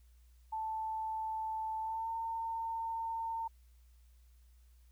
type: tone with pitch glide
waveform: sine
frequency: 880 to 907.4 Hz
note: A5 to A#5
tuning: 0 to -47 cents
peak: -35 dBFS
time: 0.52-3.48 s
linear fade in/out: 10 ms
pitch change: +53 cents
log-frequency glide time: 1.81-2.1 s
effects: added 60 Hz sine -59 dBFS peak until 4.91 s + white hiss -75 dBFS RMS until 4.91 s